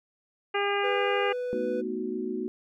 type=harmonic tone; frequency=403.6 Hz; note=G#4; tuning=49 cents flat; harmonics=1 / 2 / 3 / 4 / 5 / 6 / 7; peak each=-28 / -31 / -33 / -34 / -35 / -36 / -36 dBFS; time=0.54-1.33 s; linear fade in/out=10 ms
type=tone; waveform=triangle; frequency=495.5 Hz; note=B4; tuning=6 cents sharp; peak=-27 dBFS; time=0.83-1.82 s; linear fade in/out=20 ms
type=chord; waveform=sine; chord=B dominant seventh; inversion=third; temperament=equal; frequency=220 / 246.9 / 311.1 / 370 Hz; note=A3 / B3 / D#4 / F#4; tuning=0 / 0 / 0 / 0 cents; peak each=-36 / -35 / -37 / -32 dBFS; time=1.53-2.48 s; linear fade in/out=0 ms
effects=none